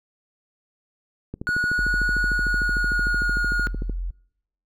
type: click train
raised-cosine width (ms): 3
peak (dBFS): -18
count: 35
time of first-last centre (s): 1.34-3.896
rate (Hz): 13.3
type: tone with pitch glide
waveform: triangle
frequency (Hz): 1457 to 1435.3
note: F#6 to F6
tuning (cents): -27 to +47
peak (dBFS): -19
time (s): 1.47-3.67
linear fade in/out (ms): 0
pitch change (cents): -26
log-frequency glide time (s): 2.19-3.38
type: tone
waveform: sine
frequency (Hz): 43.65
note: F1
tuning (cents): 0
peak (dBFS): -25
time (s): 1.78-4.11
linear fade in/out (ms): 10
effects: noise-tail reverb RT60 0.8 s tail -25 dB re dry